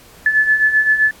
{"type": "beating tone pair", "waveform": "sine", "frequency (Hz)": [1727, 1734.7], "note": ["A6", "A6"], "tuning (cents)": [-33, -25], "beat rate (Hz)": 7.7, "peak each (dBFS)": [-18, -12], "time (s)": [0.26, 1.11], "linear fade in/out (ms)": 2, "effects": ["pink hiss -44 dBFS RMS until 1.2 s", "AAC 64 kbps"]}